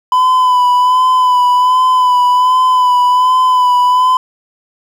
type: tone with vibrato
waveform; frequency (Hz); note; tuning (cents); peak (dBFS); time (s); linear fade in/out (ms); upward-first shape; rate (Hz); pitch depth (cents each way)
triangle; 1003; B5; +26; -5; 0.12-4.17; 2; sine; 1.3; 28
effects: 7-bit